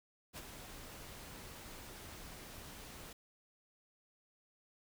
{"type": "noise with ADSR envelope", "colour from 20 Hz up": "pink", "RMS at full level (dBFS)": -45, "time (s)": [0.33, 3.13], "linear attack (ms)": 45, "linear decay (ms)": 36, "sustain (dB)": -6, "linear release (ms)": 5, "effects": []}